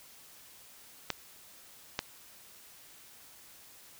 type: clicks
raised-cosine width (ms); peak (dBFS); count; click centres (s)
0.2; -13; 2; 1.103 / 1.991
effects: white hiss -55 dBFS RMS until 3.99 s